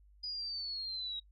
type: linear sweep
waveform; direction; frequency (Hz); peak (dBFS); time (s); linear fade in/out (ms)
sine; down; 4954 to 3807; -37; 0.23-1.2; 10
effects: noise-tail reverb RT60 0.1 s tail -23 dB re dry + added 50 Hz sine -59 dBFS peak until 1.31 s